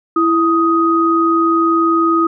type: tone pair together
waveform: sine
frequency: 331.3 / 1250.8 Hz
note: E4 / D#6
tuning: +9 / +9 cents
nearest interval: octave + major seventh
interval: 2300 cents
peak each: -13 dBFS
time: 0.16-2.27 s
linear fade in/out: 5 ms
effects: none